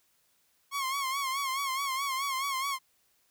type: tone with vibrato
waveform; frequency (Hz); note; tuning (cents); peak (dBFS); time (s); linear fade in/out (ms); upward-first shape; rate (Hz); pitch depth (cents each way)
sawtooth; 1086; C#6; -36; -26; 0.71-2.79; 50; sine; 4.7; 76
effects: white hiss -70 dBFS RMS until 3.3 s